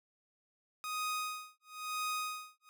sawtooth tone with tremolo, 1248 Hz, D#6, 5 cents sharp, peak -30 dBFS, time 0.84-2.69 s, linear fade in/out 0 ms, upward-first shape sine, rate 1 Hz, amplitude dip 100%, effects none

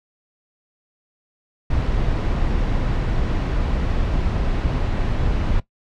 brown noise, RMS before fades -20 dBFS, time 1.7-5.6 s, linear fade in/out 5 ms, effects noise-tail reverb RT60 0.1 s tail -17 dB re dry + low-pass 4000 Hz 12 dB/octave

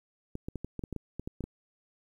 clicks, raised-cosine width 3 ms, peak -23 dBFS, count 12, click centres 0.354 / 0.485 / 0.557 / 0.646 / 0.793 / 0.838 / 0.927 / 0.963 / 1.196 / 1.275 / 1.407 / 1.44 s, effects 10-bit

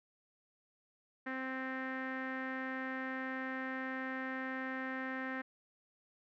sawtooth tone with low-pass filter, 261.6 Hz, C4, in tune, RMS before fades -40 dBFS, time 1.26-5.42 s, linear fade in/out 10 ms, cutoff 1800 Hz, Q 5.7, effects none

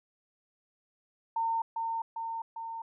sine tone with echo, 910 Hz, A#5, 42 cents flat, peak -27 dBFS, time 1.36-1.62 s, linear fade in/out 5 ms, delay 400 ms, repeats 3, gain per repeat -3 dB, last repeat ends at 2.82 s, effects none

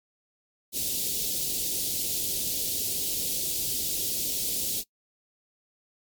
white band-stop noise, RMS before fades -29 dBFS, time 0.72-4.84 s, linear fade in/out 50 ms, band 510 to 3300 Hz, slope 24 dB/octave, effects noise-tail reverb RT60 0.1 s tail -22 dB re dry + MP3 96 kbps

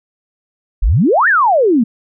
sine exponential two-way sweep, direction up then down, 36.21 to 1875 to 211.9 Hz, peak -8 dBFS, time 0.82-1.84 s, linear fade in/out 10 ms, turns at 1.28 s, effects none

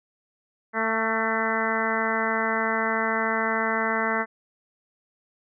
harmonic tone with a mistuned harmonic, 223.3 Hz, A3, 26 cents sharp, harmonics 1 / 2 / 3 / 4 / 5 / 6 / 7 / 8 / 9, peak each -31 / -31 / -31 / -31 / -31 / -31 / -31 / -31 / -31 dBFS, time 0.73-4.26 s, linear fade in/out 50 ms, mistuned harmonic 7, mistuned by -19 cents, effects none

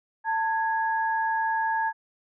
sine tone pair together, 892.3 / 1661.2 Hz, A5 / G#6, +24 / 0 cents, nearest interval major seventh, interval 1076 cents, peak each -24 / -29 dBFS, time 0.24-1.93 s, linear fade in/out 50 ms, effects none

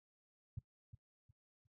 sine tone with echo, 109.4 Hz, A2, 9 cents flat, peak -39 dBFS, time 0.57-0.59 s, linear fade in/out 5 ms, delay 360 ms, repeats 3, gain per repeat -11 dB, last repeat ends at 1.67 s, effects noise-tail reverb RT60 0.1 s tail -18 dB re dry

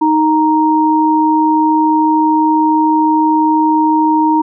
sine tone pair together, 311.9 / 933 Hz, D#4 / A#5, +4 / +1 cents, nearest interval octave + perfect fifth, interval 1897 cents, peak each -11 dBFS, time 0.01-4.42 s, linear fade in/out 10 ms, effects none

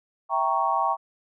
sine chord, E diminished seventh, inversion none, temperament equal, 659.3 / 784 / 932.3 / 1108.7 Hz, E5 / G5 / Bb5 / Db6, 0 / 0 / 0 / 0 cents, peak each -30 / -26 / -26 / -25 dBFS, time 0.29-0.97 s, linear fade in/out 50 ms, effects none

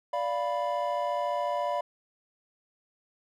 triangle chord, B diminished, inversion first, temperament equal with one note detuned, 584.3 / 698.5 / 987.8 Hz, D5 / F5 / B5, -9 / 0 / 0 cents, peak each -29 / -30 / -30 dBFS, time 0.13-1.81 s, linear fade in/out 5 ms, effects none

